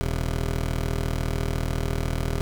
15% pulse tone pair together, 40.08 / 134.3 Hz, E1 / C3, -48 / +46 cents, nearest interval octave + major sixth, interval 2094 cents, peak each -18 / -27 dBFS, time 0.01-2.41 s, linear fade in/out 0 ms, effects none

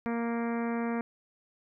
harmonic tone, 233.2 Hz, A#3, 1 cent sharp, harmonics 1 / 2 / 3 / 4 / 5 / 6 / 7 / 8 / 9 / 10, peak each -30 / -36 / -40 / -42 / -44 / -46 / -47 / -48 / -49 / -50 dBFS, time 0.06-1.01 s, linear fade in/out 0 ms, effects none

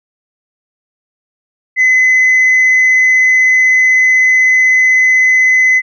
sine tone, 2029 Hz, B6, 46 cents sharp, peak -4 dBFS, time 1.76-5.82 s, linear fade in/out 50 ms, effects tanh soft clip ceiling -4 dBFS

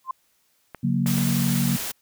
sine tone with exponential growth, 1046.5 Hz, C6, in tune, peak -21 dBFS, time 0.04-0.11 s, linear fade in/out 5 ms, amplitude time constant 15 ms
clicks, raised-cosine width 0.5 ms, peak -20 dBFS, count 3, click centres 0.747 / 1.061 / 1.183 s
sine chord, F# major, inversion second, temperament equal with one note detuned, 138.59 / 181.09 / 233.1 Hz, C#3 / F#3 / A#3, 0 / -37 / 0 cents, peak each -24 dBFS, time 0.83-1.77 s, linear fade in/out 10 ms
white noise, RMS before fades -30 dBFS, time 1.06-1.92 s, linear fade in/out 10 ms
effects white hiss -66 dBFS RMS until 2.01 s

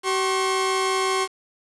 sawtooth tone pair together, 381 / 1077.6 Hz, G4 / C#6, -49 / -49 cents, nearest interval octave + tritone, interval 1800 cents, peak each -19 / -20 dBFS, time 0.03-1.28 s, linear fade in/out 50 ms, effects resampled to 24000 Hz + 7-bit

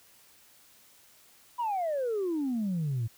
sine exponential sweep, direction down, 999 to 108 Hz, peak -26 dBFS, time 1.58-3.08 s, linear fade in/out 20 ms, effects tanh soft clip ceiling -25 dBFS + white hiss -59 dBFS RMS until 3.17 s

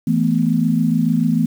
sine chord, E suspended fourth, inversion none, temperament equal, 164.81 / 220 / 246.9 Hz, E3 / A3 / B3, 0 / 0 / 0 cents, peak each -18 dBFS, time 0.07-1.46 s, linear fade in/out 5 ms, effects 7-bit

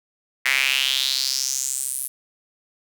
square tone with high-pass filter sweep, 66.6 Hz, C2, 31 cents sharp, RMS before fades -23 dBFS, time 0.45-2.08 s, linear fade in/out 10 ms, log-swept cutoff 2000 to 11000 Hz, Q 4.3, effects none

